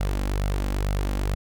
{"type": "tone with flanger", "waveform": "sawtooth", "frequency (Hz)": 49, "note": "G1", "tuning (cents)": 0, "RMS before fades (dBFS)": -25, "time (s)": [0, 1.35], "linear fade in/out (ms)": 10, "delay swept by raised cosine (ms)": [1.4, 3.8], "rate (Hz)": 2.2, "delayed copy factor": 0.5, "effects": []}